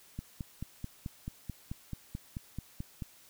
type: click train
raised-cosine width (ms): 5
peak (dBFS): -25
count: 14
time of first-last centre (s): 0.19-3.022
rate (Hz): 4.59
effects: white hiss -59 dBFS RMS until 3.29 s